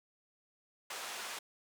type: band-pass noise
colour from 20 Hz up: pink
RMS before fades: -43 dBFS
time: 0.9-1.39 s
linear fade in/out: 5 ms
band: 730 to 10000 Hz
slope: 12 dB/octave
effects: none